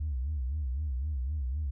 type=tone with vibrato; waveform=sine; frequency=69.3 Hz; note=C#2; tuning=in tune; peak=-28 dBFS; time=0-1.71 s; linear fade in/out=10 ms; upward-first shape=sine; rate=3.9 Hz; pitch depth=200 cents each way; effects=tanh soft clip ceiling -26 dBFS